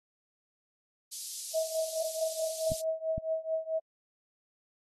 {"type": "high-pass noise", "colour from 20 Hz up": "pink", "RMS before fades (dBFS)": -40, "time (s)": [1.11, 2.82], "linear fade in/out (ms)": 20, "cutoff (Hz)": 4700, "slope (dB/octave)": 24}
{"type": "tone with tremolo", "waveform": "sine", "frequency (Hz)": 642, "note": "E5", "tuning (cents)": -46, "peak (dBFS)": -26, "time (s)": [1.53, 3.8], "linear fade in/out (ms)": 20, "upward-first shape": "triangle", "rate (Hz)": 4.6, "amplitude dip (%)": 95}
{"type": "clicks", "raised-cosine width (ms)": 5, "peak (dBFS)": -23, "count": 2, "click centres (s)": [2.719, 3.18]}
{"effects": ["AAC 32 kbps"]}